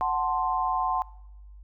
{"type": "chord", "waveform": "sine", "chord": "F# diminished", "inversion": "none", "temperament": "equal", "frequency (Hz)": [740, 880, 1046.5], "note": ["F#5", "A5", "C6"], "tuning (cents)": [0, 0, 0], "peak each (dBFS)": [-28, -29, -27], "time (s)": [0.01, 1.02], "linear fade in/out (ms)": 0, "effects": ["noise-tail reverb RT60 0.9 s tail -22 dB re dry", "added 50 Hz sine -44 dBFS peak until 1.63 s"]}